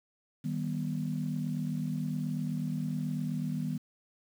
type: chord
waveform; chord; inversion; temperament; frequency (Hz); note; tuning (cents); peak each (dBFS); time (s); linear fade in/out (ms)
sine; Eb augmented; none; just; 155.56 / 194.45 / 243.1; Eb3 / G3 / B3; 0 / -14 / -27; -33 / -36 / -35; 0.44-3.78; 10
effects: tanh soft clip ceiling -21 dBFS + 9-bit

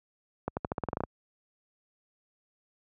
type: accelerating click train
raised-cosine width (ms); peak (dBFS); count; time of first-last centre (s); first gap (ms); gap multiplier
1; -16; 11; 0.48-1.037; 89; 0.89
effects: high-pass 60 Hz 12 dB/octave

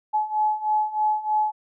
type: beating tone pair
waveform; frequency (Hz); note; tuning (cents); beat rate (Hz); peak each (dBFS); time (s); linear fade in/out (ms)
sine; 852 / 855.2; G#5 / A5; +44 / -49; 3.2; -25 / -22; 0.13-1.52; 20
effects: none

